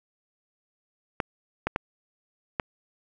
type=clicks; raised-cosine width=0.5 ms; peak=-10 dBFS; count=4; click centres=1.202 / 1.67 / 1.761 / 2.598 s; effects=none